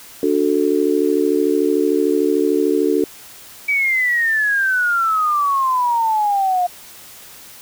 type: chord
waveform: sine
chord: D major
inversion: none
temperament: just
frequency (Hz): 293.7 / 367.1 / 440.5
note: D4 / F#4 / A4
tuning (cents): 0 / -14 / +2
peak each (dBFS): -18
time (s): 0.23-3.04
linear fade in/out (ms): 2
type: exponential sweep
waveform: sine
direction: down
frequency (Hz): 2300 to 706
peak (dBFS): -14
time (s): 3.68-6.67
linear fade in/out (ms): 10
effects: white hiss -40 dBFS RMS until 7.61 s